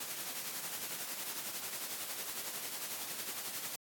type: noise with tremolo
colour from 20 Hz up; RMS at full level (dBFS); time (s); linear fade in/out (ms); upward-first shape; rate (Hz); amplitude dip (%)
white; -39; 0-3.76; 5; triangle; 11; 50
effects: high-pass 150 Hz 12 dB/octave + AAC 64 kbps